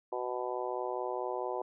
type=harmonic tone; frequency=124.5 Hz; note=B2; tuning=14 cents sharp; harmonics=3 / 4 / 5 / 6 / 7 / 8; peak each=-38 / -39 / -40 / -41 / -41 / -42 dBFS; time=0.12-1.62 s; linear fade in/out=5 ms; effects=none